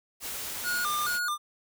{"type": "noise", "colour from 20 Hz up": "white", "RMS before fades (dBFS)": -36, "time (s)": [0.2, 1.2], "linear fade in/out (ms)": 50}
{"type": "tone with vibrato", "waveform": "square", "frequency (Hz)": 1315, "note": "E6", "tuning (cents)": -5, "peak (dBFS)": -28, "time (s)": [0.63, 1.38], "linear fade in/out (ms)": 50, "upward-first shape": "square", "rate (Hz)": 2.3, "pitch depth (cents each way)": 160}
{"effects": []}